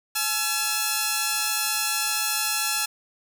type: tone pair together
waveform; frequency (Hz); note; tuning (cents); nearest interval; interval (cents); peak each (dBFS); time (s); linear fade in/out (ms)
5% pulse; 850 / 1349.3; G#5 / E6; +40 / +40; minor sixth; 800; -14; 0.15-2.86; 10
effects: none